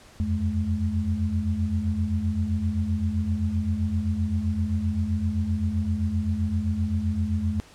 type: tone cluster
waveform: sine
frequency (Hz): 84 / 91.7 / 213.2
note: E2 / F#2 / G#3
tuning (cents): +33 / -15 / +46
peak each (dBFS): -27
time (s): 0.2-7.6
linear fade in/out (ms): 0
effects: pink hiss -51 dBFS RMS until 7.74 s + low-pass 9000 Hz 12 dB/octave